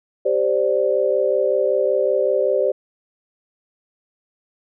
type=chord; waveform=sine; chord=G suspended fourth; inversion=none; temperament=just; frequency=392 / 522.7 / 588 Hz; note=G4 / C5 / D5; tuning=0 / -2 / +2 cents; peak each=-21 / -19 / -20 dBFS; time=0.25-2.72 s; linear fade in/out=10 ms; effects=none